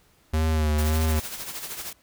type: tone with vibrato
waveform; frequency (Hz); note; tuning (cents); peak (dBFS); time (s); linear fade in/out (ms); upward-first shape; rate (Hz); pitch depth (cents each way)
square; 77.5; D#2; -6; -21; 0.33-1.2; 10; sine; 1.8; 45
type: noise with tremolo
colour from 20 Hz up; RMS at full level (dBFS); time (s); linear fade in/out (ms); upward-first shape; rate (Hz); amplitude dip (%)
white; -33; 0.78-1.93; 5; sine; 13; 55
effects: pink hiss -61 dBFS RMS until 2.02 s